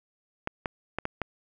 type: clicks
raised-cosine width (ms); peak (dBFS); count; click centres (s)
0.5; -14; 5; 0.474 / 0.658 / 0.986 / 1.054 / 1.217
effects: none